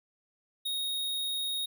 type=tone; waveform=square; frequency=3745 Hz; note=A#7; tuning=7 cents sharp; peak=-31 dBFS; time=0.65-1.66 s; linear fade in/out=10 ms; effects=none